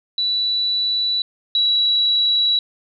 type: tone pair in turn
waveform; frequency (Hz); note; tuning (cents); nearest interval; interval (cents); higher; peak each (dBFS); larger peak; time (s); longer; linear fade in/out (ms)
sine; 3951 / 3910; B7 / B7; 0 / -18; unison; 18; first; -17 / -14; second; 0.18-1.22 / 1.55-2.59; neither; 2
effects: none